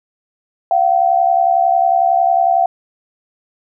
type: tone pair together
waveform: sine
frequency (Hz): 691 / 762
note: F5 / G5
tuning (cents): -19 / -49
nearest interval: major second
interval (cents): 170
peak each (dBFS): -13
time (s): 0.71-2.66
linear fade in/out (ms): 2
effects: none